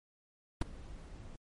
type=noise with ADSR envelope; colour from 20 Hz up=brown; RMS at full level=-25 dBFS; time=0.61-1.36 s; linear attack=6 ms; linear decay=12 ms; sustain=-23 dB; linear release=3 ms; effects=MP3 48 kbps